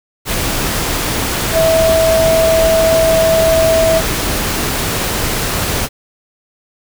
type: tone in noise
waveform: sine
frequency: 651 Hz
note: E5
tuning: 22 cents flat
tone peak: -9 dBFS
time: 1.52-4.02 s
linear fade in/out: 50 ms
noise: pink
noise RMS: -17 dBFS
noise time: 0.25-5.89 s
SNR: +5 dB
effects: none